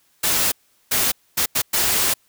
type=noise bursts at uneven times; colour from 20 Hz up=white; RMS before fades=-19 dBFS; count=5; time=0.23-0.52 / 0.91-1.12 / 1.37-1.46 / 1.55-1.62 / 1.73-2.14 s; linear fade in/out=10 ms; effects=white hiss -61 dBFS RMS until 2.28 s